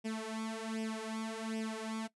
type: tone with flanger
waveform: sawtooth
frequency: 221.4 Hz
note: A3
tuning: 11 cents sharp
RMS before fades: -39 dBFS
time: 0.04-2.08 s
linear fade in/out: 20 ms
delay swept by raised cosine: 0.36 to 3.66 ms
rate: 1.3 Hz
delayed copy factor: +0.8
effects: noise-tail reverb RT60 0.1 s tail -19 dB re dry + resampled to 24000 Hz